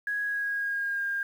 sine tone with pitch glide, 1661.2 to 1609.3 Hz, G#6 to G6, 0 to +45 cents, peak -27 dBFS, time 0.07-1.23 s, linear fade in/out 2 ms, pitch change -55 cents, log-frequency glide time 0.23-1.05 s, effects 9-bit

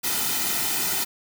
white noise with comb filter, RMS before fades -25 dBFS, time 0.03-1.05 s, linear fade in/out 20 ms, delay 1.8 ms, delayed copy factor -0.7, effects none

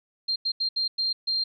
sine tone bursts at uneven times, 4186 Hz, C8, in tune, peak -23 dBFS, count 6, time 0.28-0.36 / 0.45-0.52 / 0.6-0.69 / 0.76-0.88 / 0.98-1.13 / 1.27-1.44 s, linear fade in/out 10 ms, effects none

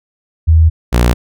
sine / sawtooth tone pair in turn, 80.6 / 59.84 Hz, E2 / A#1, -38 / +46 cents, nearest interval perfect fourth, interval 516 cents, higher first, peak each -4 dBFS, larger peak neither, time 0.47-0.7 / 0.92-1.14 s, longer first, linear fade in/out 20 ms, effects none

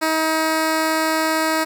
10% pulse tone, 317.7 Hz, D#4, 36 cents sharp, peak -9 dBFS, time 0.01-1.65 s, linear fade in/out 20 ms, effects none

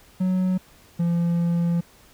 triangle tone pair in turn, 185 / 170.93 Hz, F#3 / F3, 0 / -37 cents, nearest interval minor second, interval 137 cents, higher first, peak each -17 dBFS, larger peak neither, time 0.2-0.58 / 0.99-1.81 s, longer second, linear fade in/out 10 ms, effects pink hiss -53 dBFS RMS until 2.13 s

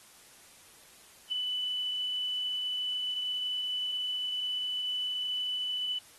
sine tone, 2989 Hz, F#7, 17 cents sharp, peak -30 dBFS, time 1.3-5.99 s, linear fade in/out 10 ms, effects white hiss -56 dBFS RMS until 6.18 s + AAC 32 kbps

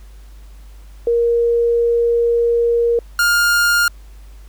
sine / 45% pulse tone pair in turn, 470 / 1411 Hz, A#4 / F6, +14 / +17 cents, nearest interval octave + perfect fifth, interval 1903 cents, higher second, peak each -12 dBFS, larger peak neither, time 1.07-2.99 / 3.19-3.88 s, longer first, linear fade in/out 2 ms, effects added 50 Hz sine -36 dBFS peak until 4.48 s + pink hiss -52 dBFS RMS until 4.48 s

